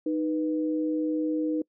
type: tone pair together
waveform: sine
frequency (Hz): 310 / 492.1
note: D#4 / B4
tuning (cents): -6 / -6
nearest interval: minor sixth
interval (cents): 800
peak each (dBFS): -25 / -32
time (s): 0.06-1.62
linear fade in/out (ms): 5
effects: noise-tail reverb RT60 0.1 s tail -25 dB re dry